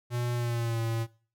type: tone with pitch glide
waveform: square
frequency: 121 to 114.21 Hz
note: B2 to A#2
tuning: -35 to -35 cents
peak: -29 dBFS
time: 0.1-1.07 s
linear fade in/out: 50 ms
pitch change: -100 cents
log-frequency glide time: 0.34-0.8 s
effects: noise-tail reverb RT60 0.4 s tail -19 dB re dry